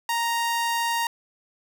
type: tone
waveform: sawtooth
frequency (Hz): 932.3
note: A#5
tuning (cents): 0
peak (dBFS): -19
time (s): 0.09-1.07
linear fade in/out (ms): 2
effects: none